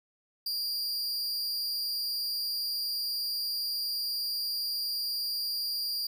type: tone with amplitude modulation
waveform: 45% pulse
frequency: 4753 Hz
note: D8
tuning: 20 cents sharp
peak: -27 dBFS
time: 0.46-6.07 s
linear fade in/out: 5 ms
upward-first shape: sine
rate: 272 Hz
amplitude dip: 55%
effects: none